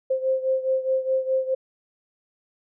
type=beating tone pair; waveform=sine; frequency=523.3 / 528.1 Hz; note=C5 / C5; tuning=0 / +16 cents; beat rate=4.8 Hz; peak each=-22 / -26 dBFS; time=0.1-1.55 s; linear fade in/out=10 ms; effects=none